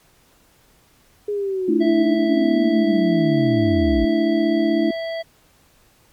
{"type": "linear sweep", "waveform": "sine", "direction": "down", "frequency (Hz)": [417.7, 52], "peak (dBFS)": -20, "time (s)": [1.28, 4.05], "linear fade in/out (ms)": 5}
{"type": "chord", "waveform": "sine", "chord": "A suspended fourth", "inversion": "none", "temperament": "equal with one note detuned", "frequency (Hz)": [219.2, 293.7, 329.6], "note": ["A3", "D4", "E4"], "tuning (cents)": [-6, 0, 0], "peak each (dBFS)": [-22, -21, -18], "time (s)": [1.68, 4.91], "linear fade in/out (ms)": 5}
{"type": "harmonic tone", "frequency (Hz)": 659.3, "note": "E5", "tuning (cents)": 0, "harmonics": [1, 3, 5, 7], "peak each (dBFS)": [-24, -34, -38, -41], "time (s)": [1.8, 5.23], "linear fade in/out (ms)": 20}
{"effects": ["pink hiss -56 dBFS RMS until 6.12 s", "MP3 96 kbps"]}